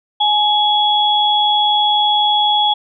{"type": "tone pair together", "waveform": "sine", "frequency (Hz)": [840, 3356], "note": ["G#5", "G#7"], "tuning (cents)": [19, 17], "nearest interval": "2 octaves", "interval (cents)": 2398, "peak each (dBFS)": -14, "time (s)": [0.2, 2.74], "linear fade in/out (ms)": 10, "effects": []}